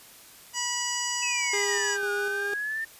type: harmonic tone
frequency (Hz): 974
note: B5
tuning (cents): -24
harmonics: 1 / 2 / 3 / 5 / 6 / 7 / 8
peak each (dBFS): -35 / -35 / -35 / -35 / -35 / -35 / -35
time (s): 0.53-1.98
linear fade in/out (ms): 50
type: exponential two-way sweep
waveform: sine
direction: down then up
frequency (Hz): 2637 to 1440 to 1812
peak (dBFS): -28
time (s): 1.22-2.85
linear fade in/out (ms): 10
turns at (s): 2.11
type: tone with tremolo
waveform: 40% pulse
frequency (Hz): 406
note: G#4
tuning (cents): -39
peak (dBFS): -28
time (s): 1.53-2.54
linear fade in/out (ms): 5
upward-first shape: square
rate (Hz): 2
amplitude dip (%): 30
effects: white hiss -50 dBFS RMS until 2.99 s + resampled to 32000 Hz